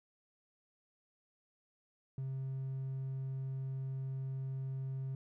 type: tone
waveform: triangle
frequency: 133.3 Hz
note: C3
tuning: 33 cents sharp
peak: -34 dBFS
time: 2.18-5.15 s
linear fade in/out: 2 ms
effects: tanh soft clip ceiling -31 dBFS